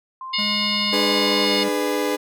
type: tone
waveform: sine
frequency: 1046.5 Hz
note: C6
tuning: in tune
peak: -30 dBFS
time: 0.21-1.45 s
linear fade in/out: 2 ms
type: harmonic tone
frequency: 720 Hz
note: F#5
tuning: 47 cents flat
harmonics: 3 / 4 / 5 / 6 / 7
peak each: -27 / -26 / -27 / -26 / -27 dBFS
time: 0.33-1.64 s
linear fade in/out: 10 ms
type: tone with pitch glide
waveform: square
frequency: 207.7 to 201.8 Hz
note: G#3 to G#3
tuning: 0 to -49 cents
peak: -28 dBFS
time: 0.38-1.69 s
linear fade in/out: 10 ms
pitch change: -49 cents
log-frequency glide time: 0.64-1.53 s
type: chord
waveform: 35% pulse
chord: G# diminished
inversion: second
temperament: just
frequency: 299 / 415.3 / 498.4 Hz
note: D4 / G#4 / B4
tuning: +31 / 0 / +16 cents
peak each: -23 dBFS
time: 0.92-2.17 s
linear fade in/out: 20 ms
effects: none